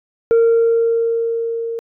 sine tone with level ramp, 460.3 Hz, A#4, 22 cents flat, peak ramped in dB -6 to -21 dBFS, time 0.31-1.79 s, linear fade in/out 0 ms, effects tanh soft clip ceiling -8 dBFS

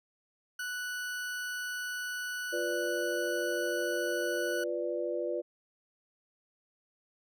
40% pulse tone, 1480 Hz, F#6, in tune, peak -34 dBFS, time 0.59-4.64 s, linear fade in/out 5 ms
sine chord, B diminished, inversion second, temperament equal, 349.2 / 493.9 / 587.3 Hz, F4 / B4 / D5, 0 / 0 / 0 cents, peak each -35 dBFS, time 2.52-5.42 s, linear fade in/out 20 ms
effects none

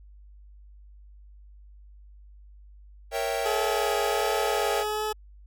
45% pulse chord, A# diminished seventh, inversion none, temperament equal, 466.2 / 554.4 / 659.3 / 784 Hz, A#4 / C#5 / E5 / G5, 0 / 0 / 0 / 0 cents, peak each -32 dBFS, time 3.11-4.85 s, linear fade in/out 50 ms
20% pulse tone with vibrato, 424.1 Hz, G#4, 36 cents sharp, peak -22 dBFS, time 3.45-5.13 s, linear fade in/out 10 ms, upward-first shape triangle, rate 1.4 Hz, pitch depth 21 cents each way
effects added 50 Hz sine -47 dBFS peak until 5.46 s

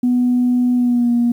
sine tone with pitch glide, 246.9 to 238.5 Hz, B3 to A#3, 0 to +40 cents, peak -11 dBFS, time 0.03-1.32 s, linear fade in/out 5 ms, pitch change -60 cents, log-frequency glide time 0.75-1.11 s, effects tanh soft clip ceiling -8 dBFS + 8-bit

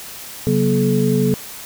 sine tone cluster, 135.6 / 186.2 / 238.4 / 429.1 Hz, C#3 / F#3 / A#3 / A4, -38 / +11 / +39 / -43 cents, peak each -19 dBFS, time 0.47-1.34 s, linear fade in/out 0 ms, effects white hiss -34 dBFS RMS until 1.65 s

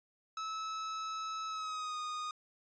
45% pulse tone with pitch glide, 1300 to 1234.9 Hz, E6 to D#6, -24 to -13 cents, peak -37 dBFS, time 0.37-2.31 s, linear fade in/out 2 ms, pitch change -89 cents, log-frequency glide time 1.47-1.98 s, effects resampled to 16000 Hz

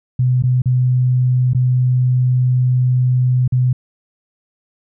sine tone with dropouts, 126.3 Hz, B2, 39 cents sharp, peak -11 dBFS, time 0.19-3.73 s, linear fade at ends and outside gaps 5 ms, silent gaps 0.424-0.436 / 0.62-0.657 / 1.534-1.547 / 3.478-3.522 s, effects none

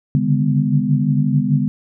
sine tone cluster, 140 / 145 / 151.5 / 202.6 / 247.3 Hz, C#3 / D3 / D#3 / G#3 / B3, +18 / -22 / -46 / -43 / +3 cents, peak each -20 dBFS, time 0.15-1.68 s, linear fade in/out 0 ms, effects none

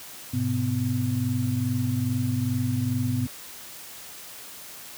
sine tone cluster, 103.6 / 126 / 251.1 Hz, G#2 / B2 / B3, -4 / +35 / +29 cents, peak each -27 dBFS, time 0.33-3.27 s, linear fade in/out 10 ms, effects white hiss -42 dBFS RMS until 4.97 s + high-pass 60 Hz 12 dB/octave

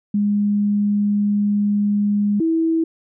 sine tone pair in turn, 205.4 / 326.1 Hz, G#3 / E4, -19 / -19 cents, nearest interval minor sixth, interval 800 cents, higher second, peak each -15 dBFS, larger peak neither, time 0.14-2.4 / 2.4-2.84 s, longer first, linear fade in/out 5 ms, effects none

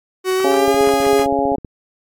45% pulse tone with pitch glide, 373.7 to 412.3 Hz, F#4 to G#4, +17 to -13 cents, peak -15 dBFS, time 0.24-1.27 s, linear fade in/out 50 ms, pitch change +170 cents, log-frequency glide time 0.35-0.8 s
harmonic tone, 138.59 Hz, C#3, in tune, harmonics 2 / 3 / 4 / 5 / 6, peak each -21 / -21 / -21 / -21 / -21 dBFS, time 0.44-1.56 s, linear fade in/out 5 ms
click train, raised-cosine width 3 ms, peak -18 dBFS, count 16, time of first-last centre 0.68-1.648 s, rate 15.5 Hz
effects AAC 64 kbps

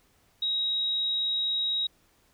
sine tone, 3809 Hz, A#7, 37 cents sharp, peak -25 dBFS, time 0.42-1.87 s, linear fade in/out 5 ms, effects pink hiss -65 dBFS RMS until 2.33 s

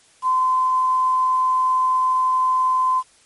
sine tone with quantisation, 1028 Hz, C6, 31 cents flat, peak -15 dBFS, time 0.22-3.03 s, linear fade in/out 50 ms, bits 7, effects white hiss -54 dBFS RMS until 3.25 s + MP3 48 kbps

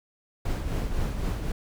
brown noise with tremolo, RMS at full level -26 dBFS, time 0.45-1.52 s, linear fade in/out 5 ms, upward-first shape triangle, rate 3.9 Hz, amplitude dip 50%, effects none

